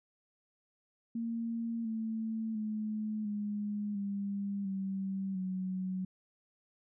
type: tone with pitch steps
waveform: sine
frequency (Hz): 230.3 / 222.3 / 214.6 / 207.2 / 200 / 193.1 / 186.41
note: A#3 / A3 / A3 / G#3 / G3 / G3 / F#3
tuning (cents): -21 / +18 / -43 / -4 / +35 / -26 / +13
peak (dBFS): -33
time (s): 1.15-6.05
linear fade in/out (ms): 5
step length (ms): 700
effects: none